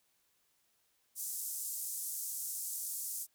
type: band-pass noise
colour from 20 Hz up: white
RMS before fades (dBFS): -40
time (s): 1.15-3.27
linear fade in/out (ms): 50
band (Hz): 6700 to 14000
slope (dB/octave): 24
effects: white hiss -75 dBFS RMS until 3.34 s